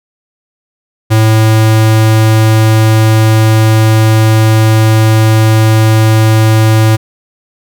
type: tone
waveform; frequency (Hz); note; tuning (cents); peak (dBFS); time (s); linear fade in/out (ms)
square; 110; A2; 0; -5; 1.1-6.97; 20
effects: none